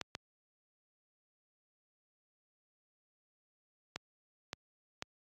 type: clicks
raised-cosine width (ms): 0.2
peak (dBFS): -20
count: 5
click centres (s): 0.013 / 0.151 / 3.96 / 4.531 / 5.024
effects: high-pass 80 Hz 12 dB/octave + AAC 48 kbps